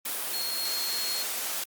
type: tone in noise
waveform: sine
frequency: 4280 Hz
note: C8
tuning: 38 cents sharp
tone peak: -31 dBFS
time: 0.33-1.23 s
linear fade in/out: 5 ms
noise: white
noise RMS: -32 dBFS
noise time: 0.05-1.64 s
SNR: -2 dB
effects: high-pass 300 Hz 12 dB/octave + Opus 32 kbps